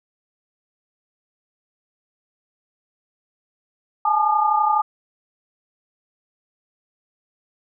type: tone cluster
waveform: sine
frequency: 839 / 871 / 1212 Hz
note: G#5 / A5 / D#6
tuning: +17 / -18 / -46 cents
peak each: -20 dBFS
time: 4.05-4.82 s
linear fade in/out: 5 ms
effects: none